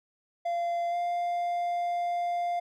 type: tone with pitch glide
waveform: triangle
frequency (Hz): 689 to 699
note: F5 to F5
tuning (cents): -24 to +1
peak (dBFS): -25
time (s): 0.45-2.6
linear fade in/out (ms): 10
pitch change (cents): +25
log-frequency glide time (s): 0.9-0.95
effects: none